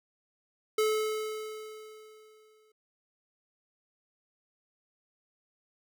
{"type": "tone with exponential decay", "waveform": "square", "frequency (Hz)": 432.4, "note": "A4", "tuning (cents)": -30, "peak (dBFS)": -24, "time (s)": [0.78, 2.72], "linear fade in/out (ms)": 5, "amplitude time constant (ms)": 420, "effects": []}